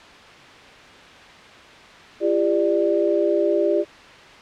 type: tone cluster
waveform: sine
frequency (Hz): 341.6 / 401 / 593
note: F4 / G4 / D5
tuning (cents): -38 / +39 / +17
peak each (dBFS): -21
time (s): 2.2-3.85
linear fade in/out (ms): 50
effects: white hiss -43 dBFS RMS until 4.41 s + low-pass 3000 Hz 12 dB/octave